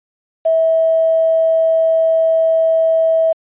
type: tone with quantisation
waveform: sine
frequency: 650 Hz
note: E5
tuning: 24 cents flat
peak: -10 dBFS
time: 0.45-3.33 s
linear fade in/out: 10 ms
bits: 6
effects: resampled to 8000 Hz